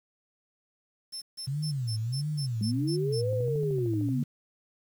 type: tone bursts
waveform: 35% pulse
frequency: 5310 Hz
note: E8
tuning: 12 cents sharp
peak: -33 dBFS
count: 9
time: 1.12-3.22 s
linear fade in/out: 20 ms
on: 100 ms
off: 150 ms
type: tone with vibrato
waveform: sine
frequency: 129.1 Hz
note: C3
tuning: 23 cents flat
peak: -28 dBFS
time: 1.47-4.24 s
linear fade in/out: 10 ms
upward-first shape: sine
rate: 1.5 Hz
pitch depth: 290 cents each way
type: linear two-way sweep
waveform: sine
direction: up then down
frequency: 197 to 523.3 to 230.9 Hz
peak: -28 dBFS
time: 2.61-4.23 s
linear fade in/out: 2 ms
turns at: 3.32 s
type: click train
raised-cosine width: 2 ms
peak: -32 dBFS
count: 11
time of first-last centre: 3.33-4.088 s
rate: 13.2 Hz
effects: 9-bit